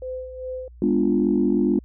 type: tone with tremolo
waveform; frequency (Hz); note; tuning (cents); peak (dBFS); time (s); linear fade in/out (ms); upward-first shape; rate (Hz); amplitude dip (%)
sine; 512; C5; -38; -27; 0.02-0.68; 2; sine; 2.5; 60
type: chord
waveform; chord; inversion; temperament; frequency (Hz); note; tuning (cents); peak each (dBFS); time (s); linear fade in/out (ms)
sine; G# diminished seventh; none; equal with one note detuned; 204.3 / 246.9 / 293.7 / 349.2; G#3 / B3 / D4 / F4; -28 / 0 / 0 / 0; -22; 0.82-1.79; 2
effects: tanh soft clip ceiling -8 dBFS + added 60 Hz sine -42 dBFS peak until 1.84 s